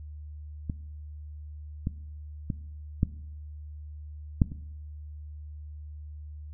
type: clicks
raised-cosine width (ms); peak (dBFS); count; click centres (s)
5; -19 / -16 / -16 / -10 / -7 / -24; 6; 0.698 / 1.871 / 2.502 / 3.031 / 4.418 / 4.519
effects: noise-tail reverb RT60 0.8 s tail -19 dB re dry + added 75 Hz sine -39 dBFS peak until 6.53 s